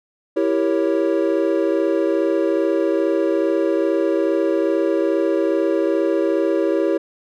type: chord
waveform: triangle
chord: E diminished seventh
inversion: none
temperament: equal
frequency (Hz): 329.6 / 392 / 466.2 / 554.4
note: E4 / G4 / Bb4 / Db5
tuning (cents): 0 / 0 / 0 / 0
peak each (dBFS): -18 / -19 / -23 / -20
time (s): 0.36-6.98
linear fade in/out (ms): 10
effects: none